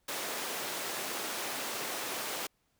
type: high-pass noise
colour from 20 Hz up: pink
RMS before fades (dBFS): -37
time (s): 0.08-2.47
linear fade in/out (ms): 5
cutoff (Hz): 390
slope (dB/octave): 12
effects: pink hiss -75 dBFS RMS until 2.79 s